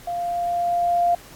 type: tone with level ramp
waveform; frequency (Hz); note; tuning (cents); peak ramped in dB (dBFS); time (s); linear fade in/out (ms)
sine; 697; F5; -4; -24 to -15; 0.07-1.15; 5
effects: pink hiss -45 dBFS RMS until 1.35 s + AAC 64 kbps